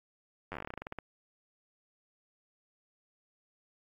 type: slowing click train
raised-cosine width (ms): 0.5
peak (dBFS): -24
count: 17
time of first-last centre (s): 0.52-0.987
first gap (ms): 10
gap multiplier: 1.13
effects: AAC 48 kbps